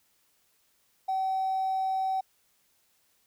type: tone with hard clipping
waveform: triangle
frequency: 763 Hz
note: G5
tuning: 47 cents flat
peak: -26 dBFS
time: 1.08-2.21 s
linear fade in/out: 10 ms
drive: 3 dB
effects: white hiss -69 dBFS RMS until 3.26 s